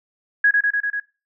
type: tone with echo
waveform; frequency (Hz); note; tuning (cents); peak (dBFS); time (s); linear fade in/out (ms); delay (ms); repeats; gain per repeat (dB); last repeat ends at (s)
sine; 1661.2; G#6; 0; -11; 0.44-0.51; 5; 98; 5; -2; 1
effects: noise-tail reverb RT60 0.3 s tail -20 dB re dry

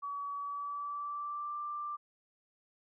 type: tone with pitch glide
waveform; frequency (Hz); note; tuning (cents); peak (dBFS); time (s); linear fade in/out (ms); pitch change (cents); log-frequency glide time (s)
sine; 1137 to 1181.2; C#6 to D6; +44 to +10; -36; 0.02-1.97; 20; +66; 0.34-1.57
effects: none

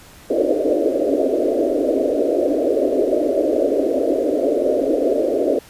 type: band-pass noise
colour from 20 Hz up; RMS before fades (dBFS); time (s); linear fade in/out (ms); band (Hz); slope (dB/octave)
white; -18; 0.3-5.59; 5; 260 to 640; 96
effects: pink hiss -44 dBFS RMS until 5.69 s + resampled to 32000 Hz

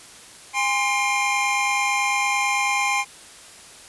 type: tone cluster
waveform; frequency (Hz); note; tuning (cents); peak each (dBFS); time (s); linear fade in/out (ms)
square; 814 / 1044 / 2125 / 2393; G#5 / C6 / C7 / D7; -35 / -4 / +26 / +32; -26; 0.53-3.05; 50
effects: white hiss -44 dBFS RMS until 3.88 s + resampled to 24000 Hz

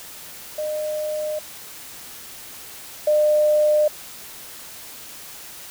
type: tone pair in turn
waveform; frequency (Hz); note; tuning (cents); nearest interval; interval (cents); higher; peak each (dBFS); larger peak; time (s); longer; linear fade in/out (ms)
sine; 610 / 603.3; D#5 / D5; -34 / +46; unison; 20; first; -23 / -14; second; 0.58-1.39 / 3.07-3.88; neither; 5
effects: white hiss -39 dBFS RMS until 5.7 s

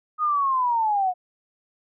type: linear sweep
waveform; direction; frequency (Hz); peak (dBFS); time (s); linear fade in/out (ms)
sine; down; 1252 to 713; -19; 0.18-1.14; 50
effects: none

